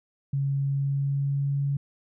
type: tone with pitch glide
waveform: sine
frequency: 138.59 to 140.44 Hz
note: C#3 to C#3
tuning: 0 to +23 cents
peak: -23 dBFS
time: 0.33-1.77 s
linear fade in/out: 5 ms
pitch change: +23 cents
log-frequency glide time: 0.63-1.63 s
effects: none